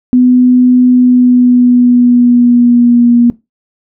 sine tone with pitch glide, 250 to 238.7 Hz, B3 to A#3, +21 to +41 cents, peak -3 dBFS, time 0.13-3.3 s, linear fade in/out 0 ms, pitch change -80 cents, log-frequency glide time 0.9-3.15 s, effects noise-tail reverb RT60 0.2 s tail -19 dB re dry

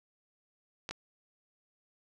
clicks, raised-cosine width 0.2 ms, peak -20 dBFS, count 2, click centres 0.891 / 0.91 s, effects none

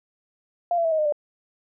sine tone with pitch steps, 696 / 673.5 / 651.6 / 630.5 / 610.1 / 590.4 Hz, F5 / E5 / E5 / D#5 / D#5 / D5, -6 / +37 / -20 / +23 / -34 / +9 cents, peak -19 dBFS, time 0.71-1.124 s, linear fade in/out 2 ms, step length 69 ms, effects none

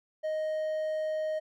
triangle tone, 623 Hz, D#5, 2 cents sharp, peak -27 dBFS, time 0.23-1.4 s, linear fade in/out 20 ms, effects none

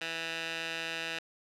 15% pulse tone with band-pass filter, 164.3 Hz, E3, 5 cents flat, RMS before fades -37 dBFS, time 0.01-1.19 s, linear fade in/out 5 ms, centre 2700 Hz, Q 1.7, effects none

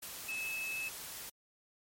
sine tone in noise, 2600 Hz, E7, 24 cents flat, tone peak -36 dBFS, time 0.28-0.89 s, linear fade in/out 10 ms, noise white, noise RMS -45 dBFS, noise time 0.02-1.3 s, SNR +6 dB, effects MP3 64 kbps

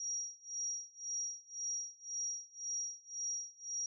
sine tone with tremolo, 5690 Hz, F8, 31 cents sharp, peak -35 dBFS, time 0-3.86 s, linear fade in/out 2 ms, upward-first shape sine, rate 1.9 Hz, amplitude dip 95%, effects none

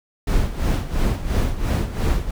brown noise with tremolo, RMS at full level -17 dBFS, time 0.27-2.31 s, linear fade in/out 5 ms, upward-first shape sine, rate 2.9 Hz, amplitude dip 75%, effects none

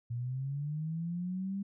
sine linear sweep, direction up, 116.54 to 200 Hz, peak -33 dBFS, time 0.1-1.63 s, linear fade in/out 10 ms, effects none

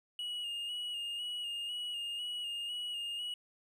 triangle tone with vibrato, 2876 Hz, F#7, 50 cents flat, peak -35 dBFS, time 0.19-3.34 s, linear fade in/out 2 ms, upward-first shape square, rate 2 Hz, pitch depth 27 cents each way, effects none

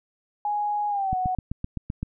sine tone with pitch glide, 830.6 to 740 Hz, G#5 to F#5, 0 to 0 cents, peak -23 dBFS, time 0.45-1.35 s, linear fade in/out 2 ms, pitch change -200 cents, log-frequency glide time 0.89-1.16 s
click train, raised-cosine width 5 ms, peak -16 dBFS, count 8, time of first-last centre 1.13-2.03 s, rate 7.78 Hz
effects none

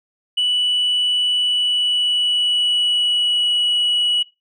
sine tone with pitch glide, 2960 to 2931 Hz, F#7 to F#7, 0 to -17 cents, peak -13 dBFS, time 0.37-4.23 s, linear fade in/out 10 ms, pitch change -17 cents, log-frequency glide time 1.37-3.48 s, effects noise-tail reverb RT60 0.2 s tail -18 dB re dry + tanh soft clip ceiling -13 dBFS

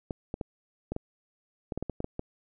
clicks, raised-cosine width 2 ms, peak -19 dBFS, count 12, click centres 0.108 / 0.341 / 0.412 / 0.92 / 0.964 / 1.722 / 1.776 / 1.826 / 1.897 / 2.004 / 2.044 / 2.194 s, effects none

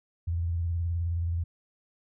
sine tone with vibrato, 84.8 Hz, E2, 50 cents sharp, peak -26 dBFS, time 0.27-1.44 s, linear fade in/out 10 ms, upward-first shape square, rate 19 Hz, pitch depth 54 cents each way, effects none

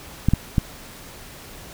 clicks, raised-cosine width 5 ms, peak -4 dBFS, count 3, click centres 0.286 / 0.336 / 0.582 s, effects pink hiss -41 dBFS RMS until 1.73 s

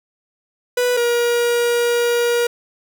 45% pulse tone pair in turn, 492.7 / 476.5 Hz, B4 / A#4, -4 / +38 cents, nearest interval minor second, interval 58 cents, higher first, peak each -15 dBFS, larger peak neither, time 0.77-0.97 / 0.97-2.47 s, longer second, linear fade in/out 5 ms, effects none

